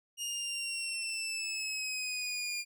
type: linear sweep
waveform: 20% pulse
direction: down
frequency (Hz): 2847 to 2402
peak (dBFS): -29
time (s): 0.17-2.65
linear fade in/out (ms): 50
effects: none